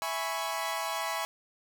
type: chord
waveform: sawtooth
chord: C# minor seventh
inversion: first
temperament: equal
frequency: 659.3 / 830.6 / 987.8 / 1108.7 Hz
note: E5 / G#5 / B5 / C#6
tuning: 0 / 0 / 0 / 0 cents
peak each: -33 dBFS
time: 0.02-1.25 s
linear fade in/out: 0 ms
effects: none